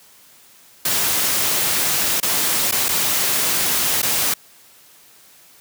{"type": "noise with dropouts", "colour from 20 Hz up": "white", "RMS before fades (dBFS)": -19, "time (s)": [0.85, 4.34], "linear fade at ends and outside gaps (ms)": 5, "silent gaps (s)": [[2.202, 2.228], [2.713, 2.722], [2.885, 2.889], [4.019, 4.028]], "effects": ["white hiss -49 dBFS RMS until 5.6 s", "high-pass 80 Hz 12 dB/octave"]}